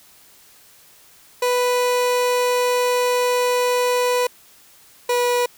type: tone pair in turn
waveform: 30% pulse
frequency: 493.9 / 487.9 Hz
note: B4 / B4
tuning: 0 / -21 cents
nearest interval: unison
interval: 21 cents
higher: first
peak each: -14 dBFS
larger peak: neither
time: 1.42-4.27 / 5.09-5.46 s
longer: first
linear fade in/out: 5 ms
effects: white hiss -50 dBFS RMS until 5.57 s